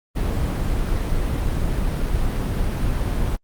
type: noise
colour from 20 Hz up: brown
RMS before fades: -21 dBFS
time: 0.15-3.37 s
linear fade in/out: 20 ms
effects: Opus 32 kbps